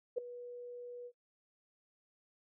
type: tone with ADSR envelope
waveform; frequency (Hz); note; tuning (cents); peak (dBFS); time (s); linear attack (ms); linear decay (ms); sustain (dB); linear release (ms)
sine; 486.7; B4; -25; -28; 0.16-1.12; 21; 5; -16; 59
effects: noise-tail reverb RT60 0.1 s tail -17 dB re dry